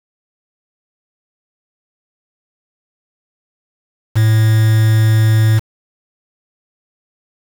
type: tone with quantisation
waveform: triangle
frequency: 110 Hz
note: A2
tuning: in tune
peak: -6 dBFS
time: 4.15-5.6 s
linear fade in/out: 20 ms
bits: 4
effects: none